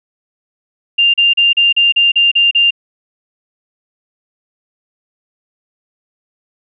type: tone bursts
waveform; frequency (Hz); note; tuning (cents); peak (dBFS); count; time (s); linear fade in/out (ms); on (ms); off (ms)
sine; 2794; F7; 0; -7; 9; 0.98-2.708; 10; 160; 36
effects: none